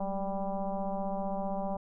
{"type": "tone with frequency modulation", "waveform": "sine", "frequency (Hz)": 388.3, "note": "G4", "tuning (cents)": -16, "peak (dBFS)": -30, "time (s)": [0, 1.77], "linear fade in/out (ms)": 5, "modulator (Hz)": 198, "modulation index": 2.5, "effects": []}